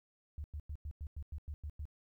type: tone bursts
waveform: sine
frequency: 74.2 Hz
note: D2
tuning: 18 cents sharp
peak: -39 dBFS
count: 10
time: 0.38-1.854 s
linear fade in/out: 0 ms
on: 61 ms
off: 96 ms
effects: 13-bit